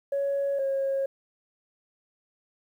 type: tone pair in turn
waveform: sine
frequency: 558 / 544 Hz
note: C#5 / C#5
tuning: +11 / -33 cents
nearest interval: unison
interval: 44 cents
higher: first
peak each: -23 dBFS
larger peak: neither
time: 0.12-0.59 / 0.59-1.06 s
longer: neither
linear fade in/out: 5 ms
effects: tanh soft clip ceiling -21 dBFS + 10-bit